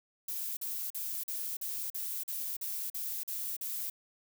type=noise bursts; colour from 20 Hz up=violet; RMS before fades=-37 dBFS; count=11; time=0.28-3.9 s; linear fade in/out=5 ms; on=290 ms; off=43 ms; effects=none